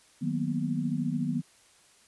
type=chord; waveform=sine; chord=B major seventh; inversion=first; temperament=equal; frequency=155.56 / 185 / 233.1 / 246.9 Hz; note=D#3 / F#3 / A#3 / B3; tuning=0 / 0 / 0 / 0 cents; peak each=-32 / -34 / -34 / -31 dBFS; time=0.21-1.42 s; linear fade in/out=20 ms; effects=white hiss -60 dBFS RMS until 2.07 s + resampled to 24000 Hz